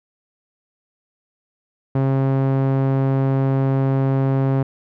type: tone with low-pass filter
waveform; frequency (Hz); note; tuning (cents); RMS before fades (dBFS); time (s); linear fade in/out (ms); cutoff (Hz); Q
sawtooth; 134.7; C#3; -49; -18; 1.95-4.63; 5; 1000; 0.55
effects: none